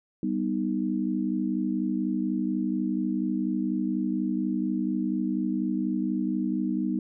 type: chord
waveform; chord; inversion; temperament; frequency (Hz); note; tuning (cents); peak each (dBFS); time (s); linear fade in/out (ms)
sine; G augmented; none; equal with one note detuned; 194.76 / 246.9 / 311.1; G3 / B3 / D#4; -11 / 0 / 0; -29; 0.23-6.99; 2
effects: none